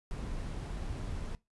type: noise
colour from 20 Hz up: brown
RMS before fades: -38 dBFS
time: 0.11-1.35 s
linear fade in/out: 0 ms
effects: noise-tail reverb RT60 0.2 s tail -20 dB re dry + resampled to 24000 Hz